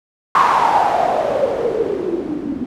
blue noise with low-pass filter sweep, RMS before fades -17 dBFS, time 0.35-2.66 s, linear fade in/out 2 ms, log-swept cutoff 1100 to 250 Hz, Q 7.1, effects none

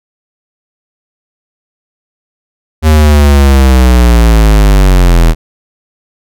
square linear sweep, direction down, 78.9 to 39.81 Hz, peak -3 dBFS, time 2.82-5.35 s, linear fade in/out 50 ms, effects none

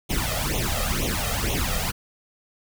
pink noise with flanger, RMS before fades -25 dBFS, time 0.09-1.92 s, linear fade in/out 20 ms, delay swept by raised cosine 0.31 to 1.61 ms, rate 2.1 Hz, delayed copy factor +0.85, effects none

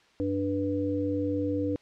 harmonic tone, 98 Hz, G2, in tune, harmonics 1 / 3 / 5, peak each -34 / -28 / -31 dBFS, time 0.2-1.76 s, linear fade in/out 0 ms, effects white hiss -61 dBFS RMS until 1.81 s + low-pass 4000 Hz 12 dB/octave

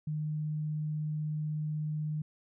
sine tone, 152.7 Hz, D#3, 32 cents flat, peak -31 dBFS, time 0.07-2.22 s, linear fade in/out 5 ms, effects none

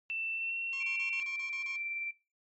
sine tone with pitch glide, 2671 to 2719 Hz, E7 to F7, +22 to -47 cents, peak -33 dBFS, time 0.1-1.2 s, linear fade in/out 0 ms, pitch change +31 cents, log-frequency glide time 0.33-0.55 s
10% pulse tone bursts, 1080 Hz, C#6, 45 cents flat, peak -39 dBFS, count 8, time 0.73-1.759 s, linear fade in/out 0 ms, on 98 ms, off 35 ms
sine tone with tremolo, 2349 Hz, D7, in tune, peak -34 dBFS, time 0.8-2.11 s, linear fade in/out 5 ms, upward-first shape triangle, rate 19 Hz, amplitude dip 35%
effects noise-tail reverb RT60 0.3 s tail -18 dB re dry + MP3 32 kbps

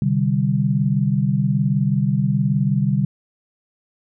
sine chord, C suspended second, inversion none, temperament equal with one note detuned, 130.81 / 149.66 / 196 Hz, C3 / D3 / G3, 0 / +33 / 0 cents, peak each -20 dBFS, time 0.02-3.05 s, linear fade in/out 2 ms, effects none

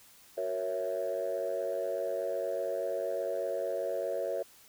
sine chord, F# dominant seventh, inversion none, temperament equal, 370 / 466.2 / 554.4 / 659.3 Hz, F#4 / A#4 / C#5 / E5, 0 / 0 / 0 / 0 cents, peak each -39 / -36 / -33 / -35 dBFS, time 0.37-4.43 s, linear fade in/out 10 ms, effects tanh soft clip ceiling -24 dBFS + white hiss -58 dBFS RMS until 4.68 s

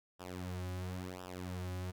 sawtooth tone with flanger, 91.2 Hz, F#2, 24 cents flat, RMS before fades -42 dBFS, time 0.19-1.92 s, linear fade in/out 20 ms, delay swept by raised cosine 0.46 to 4.46 ms, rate 0.96 Hz, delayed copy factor -0.95, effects none

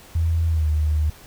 sine tone with pitch glide, 82.41 to 76.45 Hz, E2 to D#2, 0 to -30 cents, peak -17 dBFS, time 0.15-1.1 s, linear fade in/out 5 ms, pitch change -130 cents, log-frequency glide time 0.48-0.67 s, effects pink hiss -46 dBFS RMS until 1.26 s

